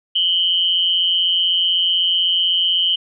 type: tone pair together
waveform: sine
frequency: 2960 / 3136 Hz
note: F#7 / G7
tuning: 0 / 0 cents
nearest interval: minor second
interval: 100 cents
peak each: -17 dBFS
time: 0.15-2.96 s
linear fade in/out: 10 ms
effects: none